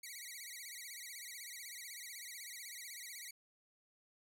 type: tone with vibrato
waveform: 10% pulse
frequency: 2093 Hz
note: C7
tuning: in tune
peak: -38 dBFS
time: 0.03-3.31 s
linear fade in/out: 5 ms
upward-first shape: sine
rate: 16 Hz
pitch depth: 170 cents each way
effects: none